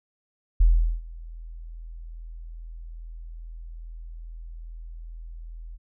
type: tone with ADSR envelope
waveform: sine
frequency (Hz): 41.2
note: E1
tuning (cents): 0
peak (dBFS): -12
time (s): 0.6-5.78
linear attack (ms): 9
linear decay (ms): 400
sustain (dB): -24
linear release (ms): 33
effects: none